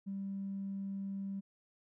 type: tone with tanh clipping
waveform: triangle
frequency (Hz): 196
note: G3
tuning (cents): 0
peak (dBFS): -37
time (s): 0.06-1.41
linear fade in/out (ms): 20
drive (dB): 4
effects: none